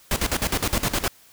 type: noise with tremolo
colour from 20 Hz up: pink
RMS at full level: -22 dBFS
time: 0.11-1.08 s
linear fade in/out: 2 ms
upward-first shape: square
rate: 9.7 Hz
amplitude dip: 80%
effects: white hiss -53 dBFS RMS until 1.32 s